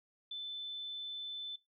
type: tone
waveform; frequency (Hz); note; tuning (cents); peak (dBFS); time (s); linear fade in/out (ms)
sine; 3520; A7; 0; -39; 0.31-1.56; 5
effects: noise-tail reverb RT60 0.2 s tail -20 dB re dry